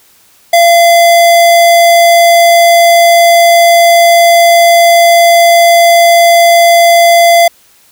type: tone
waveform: square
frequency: 683 Hz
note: F5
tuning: 39 cents flat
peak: -3 dBFS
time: 0.53-7.48 s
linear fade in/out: 5 ms
effects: white hiss -45 dBFS RMS until 7.91 s